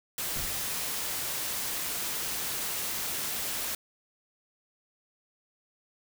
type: noise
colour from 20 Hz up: white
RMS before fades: -33 dBFS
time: 0.18-3.75 s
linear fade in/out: 2 ms
type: noise with exponential decay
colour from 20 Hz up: brown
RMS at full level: -36 dBFS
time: 0.36-0.82 s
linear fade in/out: 5 ms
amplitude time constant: 100 ms
effects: none